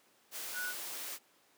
sine tone in noise, 1471 Hz, F#6, 11 cents flat, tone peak -36 dBFS, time 0.53-0.74 s, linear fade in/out 50 ms, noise white, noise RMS -42 dBFS, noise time 0.31-1.19 s, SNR +3 dB, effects pink hiss -67 dBFS RMS until 1.57 s + high-pass 300 Hz 12 dB/octave

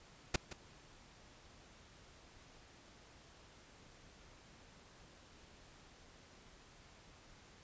pink noise with echo, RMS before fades -31 dBFS, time 0.34-0.36 s, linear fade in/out 5 ms, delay 170 ms, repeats 1, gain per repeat -14 dB, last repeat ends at 0.53 s, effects pink hiss -61 dBFS RMS until 7.63 s + resampled to 16000 Hz

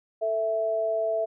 sine tone pair together, 442.2 / 659.3 Hz, A4 / E5, +9 / 0 cents, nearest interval perfect fifth, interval 691 cents, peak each -31 / -24 dBFS, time 0.21-1.26 s, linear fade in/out 20 ms, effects none

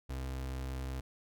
35% pulse tone, 65.4 Hz, C2, in tune, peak -35 dBFS, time 0.09-1.01 s, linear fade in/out 10 ms, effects none

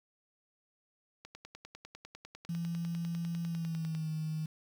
click train, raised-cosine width 0.2 ms, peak -30 dBFS, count 28, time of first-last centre 1.25-3.95 s, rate 10 Hz
sine tone with pitch glide, 169 to 156.77 Hz, E3 to D#3, +43 to +13 cents, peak -33 dBFS, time 2.49-4.46 s, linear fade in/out 5 ms, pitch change -130 cents, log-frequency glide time 3.44-4.1 s
effects 9-bit

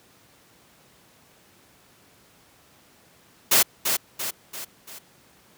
white noise with echo, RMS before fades -17 dBFS, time 3.51-3.63 s, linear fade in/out 10 ms, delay 340 ms, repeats 4, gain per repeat -6 dB, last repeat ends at 4.99 s, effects pink hiss -56 dBFS RMS until 5.57 s + high-pass 100 Hz 12 dB/octave

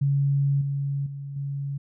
sine tone with level steps, 140 Hz, C#3, 18 cents sharp, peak -19 / -24 / -32 / -27 dBFS, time 0.01-1.78 s, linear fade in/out 10 ms, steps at 0.61 / 1.06 / 1.36 s, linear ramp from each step 5 ms, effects none

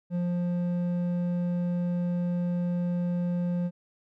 sine tone with hard clipping, 175.8 Hz, F3, 12 cents sharp, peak -27 dBFS, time 0.1-3.71 s, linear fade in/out 50 ms, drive 6 dB, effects none

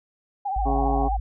sine tone with vibrato, 784 Hz, G5, in tune, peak -24 dBFS, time 0.45-1.17 s, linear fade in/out 10 ms, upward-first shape sine, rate 15 Hz, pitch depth 74 cents each way
sine tone, 53 Hz, G#1, 36 cents sharp, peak -23 dBFS, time 0.56-1.2 s, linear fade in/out 5 ms
harmonic tone, 137.8 Hz, C#3, 10 cents flat, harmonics 1 / 2 / 3 / 4 / 5 / 6 / 7 / 8, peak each -35 / -27 / -30 / -37 / -30 / -38 / -38 / -36 dBFS, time 0.65-1.09 s, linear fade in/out 20 ms
effects none

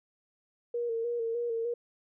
sine tone with vibrato, 466.2 Hz, A#4, in tune, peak -29 dBFS, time 0.74-1.74 s, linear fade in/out 5 ms, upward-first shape square, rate 3.3 Hz, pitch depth 36 cents each way, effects none

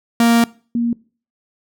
45% pulse / sine tone pair in turn, 233.1 / 235.5 Hz, A#3 / A#3, 0 / +18 cents, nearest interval unison, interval 18 cents, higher second, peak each -10 / -15 dBFS, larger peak first, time 0.2-0.44 / 0.75-0.93 s, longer first, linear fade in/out 2 ms, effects noise-tail reverb RT60 0.4 s tail -22 dB re dry

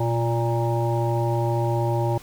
harmonic tone with a mistuned harmonic, 116.54 Hz, A#2, in tune, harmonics 1 / 3 / 5 / 7 / 8, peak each -22 / -27 / -29 / -30 / -31 dBFS, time 0-2.18 s, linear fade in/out 5 ms, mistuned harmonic 1, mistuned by +42 cents, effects pink hiss -46 dBFS RMS until 2.22 s

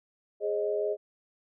sine chord, Ab major, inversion none, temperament equal with one note detuned, 415.3 / 536.7 / 622.3 Hz, Ab4 / C5 / Eb5, 0 / +44 / 0 cents, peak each -29 / -35 / -31 dBFS, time 0.4-0.97 s, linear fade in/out 50 ms, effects none

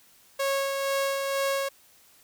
sawtooth tone with tremolo, 549 Hz, C#5, 17 cents flat, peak -20 dBFS, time 0.39-1.69 s, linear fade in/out 10 ms, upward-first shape sine, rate 2.1 Hz, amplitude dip 35%, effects white hiss -58 dBFS RMS until 2.23 s

